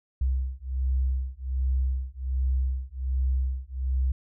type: beating tone pair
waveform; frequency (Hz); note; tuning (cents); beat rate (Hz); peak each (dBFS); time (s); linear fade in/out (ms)
sine; 64.3 / 65.6; C2 / C2; -30 / +5; 1.3; -27; 0.21-4.12; 5
effects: none